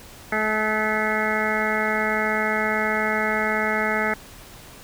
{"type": "harmonic tone with a mistuned harmonic", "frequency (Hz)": 215.4, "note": "A3", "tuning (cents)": -37, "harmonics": [1, 2, 3, 4, 6, 7, 8, 9, 10], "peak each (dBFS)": [-29, -29, -29, -29, -29, -29, -29, -29, -29], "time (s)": [0.32, 4.14], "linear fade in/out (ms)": 5, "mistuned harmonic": 9, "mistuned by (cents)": 36, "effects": ["pink hiss -44 dBFS RMS until 4.83 s"]}